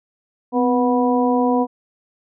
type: harmonic tone with a mistuned harmonic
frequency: 244.9 Hz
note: B3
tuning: 14 cents flat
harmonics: 1 / 2 / 3 / 4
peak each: -17 / -20 / -22 / -23 dBFS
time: 0.52-1.67 s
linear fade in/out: 50 ms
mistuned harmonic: 1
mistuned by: +56 cents
effects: none